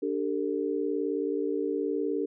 sine chord, D suspended fourth, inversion none, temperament equal with one note detuned, 293.7 / 392 / 451.1 Hz, D4 / G4 / A4, 0 / 0 / +43 cents, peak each -31 dBFS, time 0.02-2.26 s, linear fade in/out 10 ms, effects none

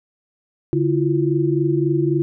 sine tone cluster, 143.6 / 329 / 352.7 Hz, D3 / E4 / F4, -39 / -3 / +17 cents, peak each -20 dBFS, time 0.73-2.22 s, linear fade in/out 0 ms, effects none

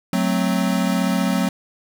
square chord, F# diminished, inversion none, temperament equal, 185 / 220 / 261.6 Hz, F#3 / A3 / C4, 0 / 0 / 0 cents, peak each -21 / -24 / -24 dBFS, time 0.13-1.49 s, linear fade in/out 2 ms, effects none

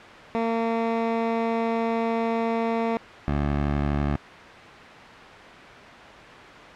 15% pulse tone pair in turn, 228.4 / 72.19 Hz, A#3 / D2, -35 / -29 cents, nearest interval octave + minor sixth, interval 1994 cents, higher first, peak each -16 dBFS, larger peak neither, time 0.35-2.97 / 3.28-4.16 s, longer first, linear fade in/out 0 ms, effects white hiss -41 dBFS RMS until 6.75 s + low-pass 2000 Hz 12 dB/octave

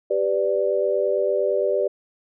sine chord, G major, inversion none, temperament equal with one note detuned, 392 / 498.5 / 587.3 Hz, G4 / B4 / D5, 0 / +16 / 0 cents, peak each -23 / -24 / -22 dBFS, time 0.1-1.88 s, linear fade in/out 10 ms, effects none

